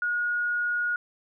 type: tone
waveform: sine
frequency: 1443 Hz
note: F#6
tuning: 44 cents flat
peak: -24 dBFS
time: 0.02-0.96 s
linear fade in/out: 2 ms
effects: none